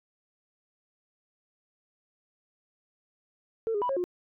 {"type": "tone with pitch steps", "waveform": "sine", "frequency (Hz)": [450.2, 409.8, 985, 543, 356.9], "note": ["A4", "G#4", "B5", "C#5", "F4"], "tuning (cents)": [40, -23, -5, -36, 38], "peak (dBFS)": -25, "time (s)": [3.67, 4.04], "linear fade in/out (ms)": 0, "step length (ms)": 74, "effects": ["tanh soft clip ceiling -21 dBFS"]}